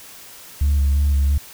sine tone with vibrato, 70.7 Hz, C#2, 35 cents sharp, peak -12 dBFS, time 0.61-1.38 s, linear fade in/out 5 ms, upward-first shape square, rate 2.9 Hz, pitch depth 27 cents each way, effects tanh soft clip ceiling -12 dBFS + white hiss -41 dBFS RMS until 1.53 s

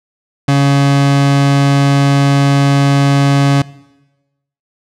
30% pulse tone, 140 Hz, C#3, 18 cents sharp, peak -5 dBFS, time 0.48-3.62 s, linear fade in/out 5 ms, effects noise-tail reverb RT60 1.0 s tail -20 dB re dry + low-pass 7000 Hz 12 dB/octave

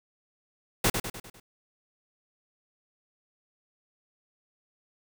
pink noise with echo, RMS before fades -23 dBFS, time 0.84-0.9 s, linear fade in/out 5 ms, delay 100 ms, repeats 5, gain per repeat -6 dB, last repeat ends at 1.4 s, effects none

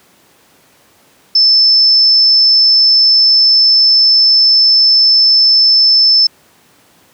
sine tone, 5274 Hz, E8, in tune, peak -5 dBFS, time 1.35-6.27 s, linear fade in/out 5 ms, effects pink hiss -48 dBFS RMS until 7.13 s + high-pass 150 Hz 12 dB/octave

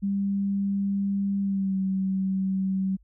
sine tone with pitch glide, 198.4 to 191.09 Hz, G3 to G3, +21 to -44 cents, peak -23 dBFS, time 0.02-2.97 s, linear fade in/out 20 ms, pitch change -65 cents, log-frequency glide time 1.41-1.77 s, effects added 50 Hz sine -55 dBFS peak until 3.03 s

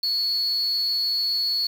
sine tone with amplitude modulation, 4391 Hz, C#8, 17 cents flat, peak -16 dBFS, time 0.03-1.67 s, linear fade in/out 5 ms, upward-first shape sine, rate 225 Hz, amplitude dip 70%, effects tanh soft clip ceiling -18 dBFS + 7-bit

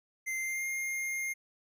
square tone with pitch glide, 2081 to 2122 Hz, C7 to C7, -10 to +24 cents, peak -33 dBFS, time 0.26-1.34 s, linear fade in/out 20 ms, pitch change +34 cents, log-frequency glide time 0.36-0.67 s, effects none

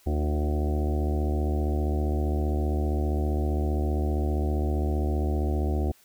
harmonic tone with a mistuned harmonic, 75.2 Hz, D2, 42 cents sharp, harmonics 1 / 2 / 3 / 4 / 5 / 6 / 7 / 8 / 9 / 10, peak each -24 / -39 / -34 / -35 / -34 / -43 / -41 / -44 / -41 / -40 dBFS, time 0.06-5.92 s, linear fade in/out 10 ms, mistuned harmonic 5, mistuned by -41 cents, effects white hiss -59 dBFS RMS until 6.04 s

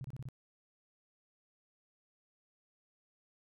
sine tone bursts, 130.81 Hz, C3, in tune, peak -40 dBFS, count 5, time 0.01-0.287 s, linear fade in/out 0 ms, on 33 ms, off 28 ms, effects none

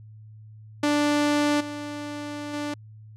sawtooth tone with level steps, 293.7 Hz, D4, in tune, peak -16 / -28 / -24 dBFS, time 0.83-2.74 s, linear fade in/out 5 ms, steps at 1.6 / 2.53 s, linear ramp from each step 10 ms, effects added 108 Hz sine -43 dBFS peak until 3.16 s + low-pass 8000 Hz 12 dB/octave

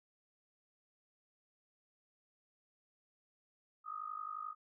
sine tone with amplitude modulation, 1244.5 Hz, D#6, in tune, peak -37 dBFS, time 3.84-4.55 s, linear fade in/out 50 ms, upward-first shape sine, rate 51.4 Hz, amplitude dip 85%, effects none

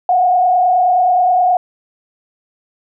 sine tone with frequency modulation, 726 Hz, F#5, 33 cents flat, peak -9 dBFS, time 0.09-1.57 s, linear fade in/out 2 ms, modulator 29.5 Hz, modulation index 0.8, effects none

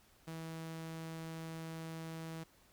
sawtooth tone, 162.4 Hz, E3, 26 cents flat, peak -39 dBFS, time 0.27-2.44 s, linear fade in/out 10 ms, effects pink hiss -67 dBFS RMS until 2.72 s

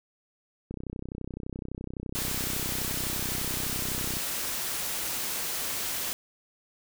click train, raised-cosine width 3 ms, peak -23 dBFS, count 111, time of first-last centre 0.71-4.169 s, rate 31.8 Hz
white noise, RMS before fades -32 dBFS, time 2.15-6.13 s, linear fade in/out 0 ms
effects none

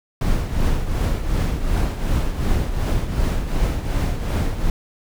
brown noise with tremolo, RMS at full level -17 dBFS, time 0.21-4.7 s, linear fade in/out 2 ms, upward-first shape triangle, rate 2.7 Hz, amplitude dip 65%, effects none

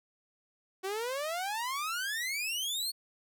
sawtooth exponential sweep, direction up, 370.3 to 4435 Hz, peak -29 dBFS, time 0.83-2.92 s, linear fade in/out 20 ms, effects none

